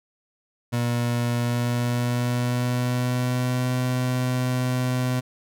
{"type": "tone with pitch glide", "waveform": "30% pulse", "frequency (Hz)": [120, 126.33], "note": ["B2", "B2"], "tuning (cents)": [-49, 40], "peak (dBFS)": -19, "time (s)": [0.72, 5.21], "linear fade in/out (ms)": 20, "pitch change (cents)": 89, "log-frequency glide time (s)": [1.38, 3.75], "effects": []}